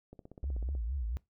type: click train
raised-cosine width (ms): 2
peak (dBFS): -35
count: 11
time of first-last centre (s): 0.13-0.751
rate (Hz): 16.1
type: tone with vibrato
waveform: sine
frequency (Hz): 62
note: B1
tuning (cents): +7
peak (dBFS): -32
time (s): 0.43-1.17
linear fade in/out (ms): 0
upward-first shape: triangle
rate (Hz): 4.3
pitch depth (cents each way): 280
effects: noise-tail reverb RT60 0.2 s tail -21 dB re dry